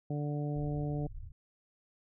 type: harmonic tone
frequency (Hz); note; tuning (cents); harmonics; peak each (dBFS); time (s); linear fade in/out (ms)
146.83; D3; 0; 1 / 2 / 3 / 4 / 5; -33 / -39 / -43 / -45 / -47; 0.1-1.07; 5
type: low-pass noise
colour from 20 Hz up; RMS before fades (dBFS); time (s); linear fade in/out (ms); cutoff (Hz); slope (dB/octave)
pink; -44; 0.55-1.32; 10; 110; 48
effects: none